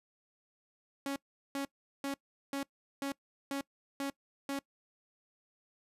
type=tone bursts; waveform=sawtooth; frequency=277.2 Hz; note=C#4; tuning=in tune; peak=-30 dBFS; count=8; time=1.06-4.59 s; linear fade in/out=2 ms; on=100 ms; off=390 ms; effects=noise-tail reverb RT60 0.1 s tail -22 dB re dry + resampled to 32000 Hz